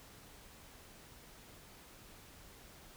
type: silence
effects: pink hiss -57 dBFS RMS until 2.96 s